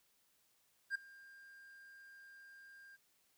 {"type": "tone with ADSR envelope", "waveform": "triangle", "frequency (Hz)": 1600, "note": "G6", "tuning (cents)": 35, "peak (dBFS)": -31, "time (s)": [0.9, 2.97], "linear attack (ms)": 51, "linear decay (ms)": 7, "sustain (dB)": -23, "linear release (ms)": 24, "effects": ["white hiss -75 dBFS RMS until 3.37 s"]}